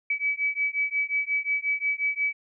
sine beating tone pair, 2285 / 2290.6 Hz, D7 / D7, -48 / -44 cents, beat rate 5.6 Hz, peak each -27 dBFS, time 0.1-2.33 s, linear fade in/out 5 ms, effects none

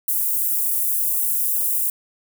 white high-pass noise, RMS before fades -21 dBFS, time 0.08-1.9 s, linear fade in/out 2 ms, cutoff 10000 Hz, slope 24 dB/octave, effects none

